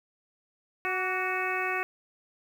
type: harmonic tone with a mistuned harmonic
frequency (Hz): 370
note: F#4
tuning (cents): 0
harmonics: 1 / 2 / 3 / 4 / 5 / 6 / 7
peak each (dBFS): -35 / -35 / -35 / -35 / -35 / -35 / -35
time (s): 0.85-1.83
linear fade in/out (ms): 0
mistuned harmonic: 3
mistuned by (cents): +43
effects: 9-bit